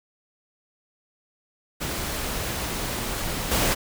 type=noise with level steps; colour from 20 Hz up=pink; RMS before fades=-29 / -22 dBFS; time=1.8-3.75 s; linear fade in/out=20 ms; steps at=3.51 s; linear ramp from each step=5 ms; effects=none